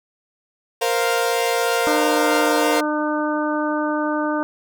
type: chord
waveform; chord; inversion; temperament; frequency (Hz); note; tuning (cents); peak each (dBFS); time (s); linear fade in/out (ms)
sawtooth; Bb suspended second; none; equal; 466.2 / 523.3 / 698.5; Bb4 / C5 / F5; 0 / 0 / 0; -17 / -20 / -19; 0.81-2.81; 10
type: harmonic tone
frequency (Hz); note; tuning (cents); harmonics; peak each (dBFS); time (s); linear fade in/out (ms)
301.9; D4; +48; 1 / 2 / 3 / 4 / 5; -22 / -25 / -27 / -28 / -29; 1.87-4.43; 0
effects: none